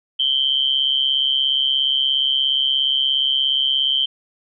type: tone with amplitude modulation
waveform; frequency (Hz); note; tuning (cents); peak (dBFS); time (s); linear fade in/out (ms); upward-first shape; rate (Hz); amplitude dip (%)
sine; 3120; G7; -9; -12; 0.19-4.06; 10; sine; 137; 80
effects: none